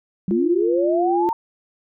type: linear sweep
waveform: sine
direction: up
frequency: 177.1 to 927 Hz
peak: -19 dBFS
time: 0.28-1.33 s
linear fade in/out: 2 ms
type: tone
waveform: sine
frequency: 347.6 Hz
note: F4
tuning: 8 cents flat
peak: -18 dBFS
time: 0.31-1.29 s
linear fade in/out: 0 ms
effects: none